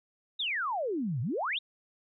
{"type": "exponential two-way sweep", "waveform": "sine", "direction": "down then up", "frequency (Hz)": [3895, 110, 3895], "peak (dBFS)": -29, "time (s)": [0.39, 1.59], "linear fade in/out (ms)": 10, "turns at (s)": 1.21, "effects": []}